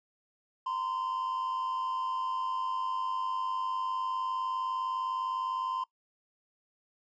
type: tone pair together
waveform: triangle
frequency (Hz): 932.3 / 1032.1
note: A#5 / C6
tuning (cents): 0 / -24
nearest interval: major second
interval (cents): 176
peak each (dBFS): -36 / -30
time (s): 0.66-5.84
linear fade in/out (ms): 5
effects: noise-tail reverb RT60 0.1 s tail -21 dB re dry + resampled to 16000 Hz